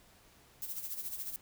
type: noise with tremolo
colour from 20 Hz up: violet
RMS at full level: -38 dBFS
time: 0.62-1.36 s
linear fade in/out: 0 ms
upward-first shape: sine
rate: 14 Hz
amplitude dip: 65%
effects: pink hiss -62 dBFS RMS until 1.41 s